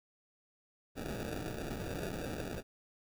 blue noise with sample-and-hold, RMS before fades -40 dBFS, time 0.95-2.63 s, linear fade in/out 50 ms, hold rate 1050 Hz, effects none

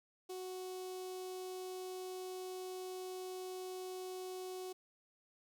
sawtooth tone with notch filter, 370 Hz, F#4, in tune, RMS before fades -45 dBFS, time 0.29-4.73 s, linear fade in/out 10 ms, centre 1700 Hz, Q 0.59, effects 13-bit

